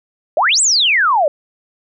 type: exponential two-way sweep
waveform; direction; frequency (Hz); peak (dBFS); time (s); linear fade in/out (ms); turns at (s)
sine; up then down; 554.4 to 8400 to 554.4; -10; 0.37-1.28; 2; 0.61
effects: none